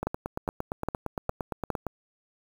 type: two click trains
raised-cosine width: 1 ms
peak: -13 / -16 dBFS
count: 5 / 17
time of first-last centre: 0.07-1.703 / 0.03-1.867 s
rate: 2.45 / 8.71 Hz
effects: 7-bit